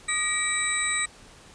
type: tone cluster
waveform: sine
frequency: 1232 / 1901 / 2309 / 3882 / 8060 Hz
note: D#6 / A#6 / D7 / B7 / B8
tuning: -17 / +33 / -30 / -31 / +34 cents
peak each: -34 / -30 / -30 / -33 / -27 dBFS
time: 0.08-1.06 s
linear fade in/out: 10 ms
effects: pink hiss -50 dBFS RMS until 1.54 s + resampled to 22050 Hz